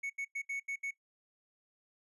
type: tone bursts at uneven times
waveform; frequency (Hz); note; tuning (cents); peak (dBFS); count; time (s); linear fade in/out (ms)
triangle; 2217; C#7; 0; -33; 6; 0.03-0.1 / 0.18-0.25 / 0.35-0.42 / 0.49-0.6 / 0.68-0.76 / 0.83-0.91; 10
effects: noise-tail reverb RT60 0.1 s tail -18 dB re dry + resampled to 32000 Hz